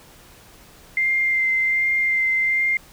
sine tone with vibrato, 2093 Hz, C7, in tune, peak -17 dBFS, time 0.97-2.77 s, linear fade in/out 2 ms, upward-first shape sine, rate 1.3 Hz, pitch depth 14 cents each way, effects pink hiss -48 dBFS RMS until 2.92 s

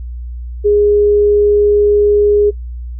sine tone, 413.1 Hz, G#4, 9 cents flat, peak -7 dBFS, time 0.64-2.51 s, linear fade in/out 20 ms, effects noise-tail reverb RT60 0.1 s tail -23 dB re dry + added 60 Hz sine -22 dBFS peak until 2.99 s

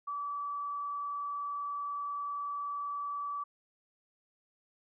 sine tone with frequency modulation, 1152 Hz, D6, 34 cents flat, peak -34 dBFS, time 0.07-3.44 s, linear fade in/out 10 ms, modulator 30.4 Hz, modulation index 0.35, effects none

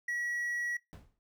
triangle tone, 1924 Hz, B6, 46 cents flat, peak -30 dBFS, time 0.08-0.77 s, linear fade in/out 5 ms
brown noise with exponential decay, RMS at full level -43 dBFS, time 0.93-1.19 s, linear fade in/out 0 ms, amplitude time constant 55 ms
effects noise-tail reverb RT60 0.2 s tail -22 dB re dry

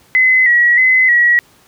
sine tone with vibrato, 1975.5 Hz, B6, in tune, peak -7 dBFS, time 0.15-1.39 s, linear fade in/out 0 ms, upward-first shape square, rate 1.6 Hz, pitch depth 51 cents each way, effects pink hiss -49 dBFS RMS until 1.67 s + high-pass 80 Hz 12 dB/octave

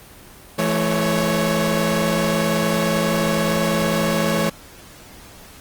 sawtooth tone cluster, 167.1 / 216.5 / 554 Hz, E3 / A3 / C#5, +24 / -28 / -1 cents, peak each -18 dBFS, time 0.58-4.5 s, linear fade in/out 10 ms, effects pink hiss -43 dBFS RMS until 5.6 s + Opus 24 kbps

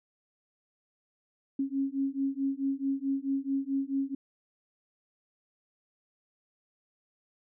sine beating tone pair, 270.8 / 275.4 Hz, C#4 / C#4, -40 / -11 cents, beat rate 4.6 Hz, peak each -31 dBFS, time 1.59-4.15 s, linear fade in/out 5 ms, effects none

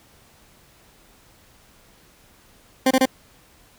20% pulse tone bursts, 261.6 Hz, C4, in tune, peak -9 dBFS, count 3, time 2.86-3.056 s, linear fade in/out 5 ms, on 48 ms, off 26 ms, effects pink hiss -54 dBFS RMS until 3.78 s

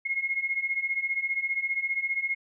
sine beating tone pair, 2148 / 2163 Hz, C7 / C#7, +45 / -43 cents, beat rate 15 Hz, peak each -31 / -28 dBFS, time 0.05-2.35 s, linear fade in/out 10 ms, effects none

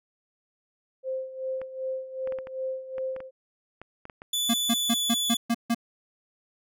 sine tone with tremolo, 523.3 Hz, C5, in tune, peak -27 dBFS, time 1.03-3.31 s, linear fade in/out 50 ms, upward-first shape sine, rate 2.6 Hz, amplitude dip 75%
clicks, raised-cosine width 0.5 ms, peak -27 dBFS, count 12, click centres 1.616 / 2.274 / 2.323 / 2.387 / 2.471 / 2.982 / 3.164 / 3.204 / 3.816 / 4.054 / 4.098 / 4.219 s
sawtooth tone with pitch glide, 3473 to 3451 Hz, A7 to A7, -23 to -34 cents, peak -22 dBFS, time 4.33-5.37 s, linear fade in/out 5 ms, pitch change -11 cents, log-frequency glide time 4.74-5.05 s
square tone bursts, 233.1 Hz, A#3, in tune, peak -22 dBFS, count 7, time 4.49-5.747 s, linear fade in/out 10 ms, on 51 ms, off 150 ms
effects none

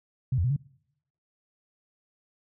sine tone with pitch steps, 129.4 / 86.4 / 125.9 / 142.2 Hz, C3 / F2 / B2 / C#3, -19 / -18 / +34 / +45 cents, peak -22 dBFS, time 0.32-0.564 s, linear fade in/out 5 ms, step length 61 ms, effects noise-tail reverb RT60 0.8 s tail -25 dB re dry

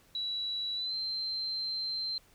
sine tone with pitch glide, 3924 to 4124 Hz, B7 to C8, -12 to -26 cents, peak -32 dBFS, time 0.15-2.18 s, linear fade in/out 2 ms, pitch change +86 cents, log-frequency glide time 0.75-0.95 s, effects pink hiss -63 dBFS RMS until 2.34 s

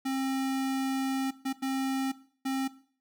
square tone bursts at uneven times, 266.8 Hz, C4, 34 cents sharp, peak -29 dBFS, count 4, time 0.05-1.31 / 1.45-1.53 / 1.62-2.12 / 2.45-2.68 s, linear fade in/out 10 ms, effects noise-tail reverb RT60 0.5 s tail -17 dB re dry

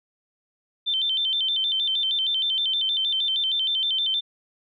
sine tone with vibrato, 3322 Hz, G#7, in tune, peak -21 dBFS, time 0.86-4.21 s, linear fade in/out 20 ms, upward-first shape square, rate 6.4 Hz, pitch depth 120 cents each way, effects none

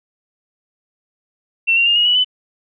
sine tone with pitch steps, 2702 / 2760 / 2820 / 2881 / 2943 / 3007 Hz, E7 / F7 / F7 / F#7 / F#7 / F#7, +42 / -21 / +16 / -47 / -10 / +27 cents, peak -11 dBFS, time 1.67-2.246 s, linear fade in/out 20 ms, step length 96 ms, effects none

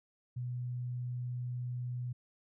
sine tone, 123.47 Hz, B2, in tune, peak -35 dBFS, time 0.36-2.13 s, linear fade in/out 10 ms, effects none

